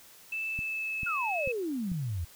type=tone with pitch glide; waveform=sine; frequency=2637 to 2589 Hz; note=E7 to E7; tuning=0 to -32 cents; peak=-31 dBFS; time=0.32-1.52 s; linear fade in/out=5 ms; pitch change=-32 cents; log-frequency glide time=0.47-1.14 s
type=click train; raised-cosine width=5 ms; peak=-27 dBFS; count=4; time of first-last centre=0.59-1.917 s; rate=2.26 Hz
type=exponential sweep; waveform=sine; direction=down; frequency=1474 to 77.5 Hz; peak=-30 dBFS; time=1.06-2.25 s; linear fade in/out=10 ms
effects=white hiss -54 dBFS RMS until 2.35 s